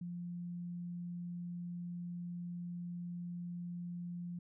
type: tone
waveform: sine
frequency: 174.61 Hz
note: F3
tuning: in tune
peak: -40 dBFS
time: 0.01-4.39 s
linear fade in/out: 5 ms
effects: none